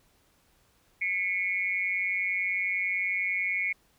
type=tone with amplitude modulation; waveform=sine; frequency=2200 Hz; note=C#7; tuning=14 cents flat; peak=-22 dBFS; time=1.01-3.73 s; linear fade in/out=10 ms; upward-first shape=sine; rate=189 Hz; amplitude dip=90%; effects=pink hiss -66 dBFS RMS until 3.98 s